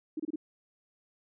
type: tone bursts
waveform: sine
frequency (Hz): 310.9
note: D#4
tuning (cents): -1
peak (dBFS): -31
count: 4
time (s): 0.17-0.359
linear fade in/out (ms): 5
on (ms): 27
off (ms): 27
effects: none